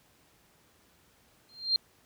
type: tone with exponential growth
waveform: sine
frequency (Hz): 4186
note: C8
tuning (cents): 0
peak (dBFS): -19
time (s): 1.49-1.76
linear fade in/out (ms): 1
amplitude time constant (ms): 57
effects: pink hiss -64 dBFS RMS until 2.05 s + high-pass 60 Hz 12 dB/octave